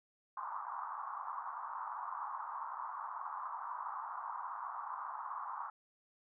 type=band-pass noise; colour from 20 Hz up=pink; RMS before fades=-43 dBFS; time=0.37-5.7 s; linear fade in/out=2 ms; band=910 to 1200 Hz; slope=48 dB/octave; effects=none